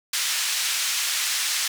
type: band-pass noise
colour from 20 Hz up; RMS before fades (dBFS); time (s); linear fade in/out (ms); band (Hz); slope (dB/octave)
white; -25; 0.13-1.68; 5; 1700 to 7300; 12
effects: none